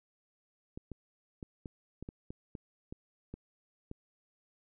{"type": "clicks", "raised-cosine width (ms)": 3, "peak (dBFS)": -29, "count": 11, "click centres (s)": [0.775, 0.917, 1.428, 1.658, 2.026, 2.089, 2.305, 2.552, 2.925, 3.34, 3.914], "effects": []}